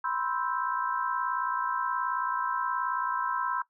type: chord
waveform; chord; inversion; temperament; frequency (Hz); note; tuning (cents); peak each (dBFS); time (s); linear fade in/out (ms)
sine; C major seventh; third; equal; 987.8 / 1046.5 / 1318.5 / 1568; B5 / C6 / E6 / G6; 0 / 0 / 0 / 0; -33 / -33 / -33 / -36; 0.04-3.62; 5
effects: noise-tail reverb RT60 0.1 s tail -17 dB re dry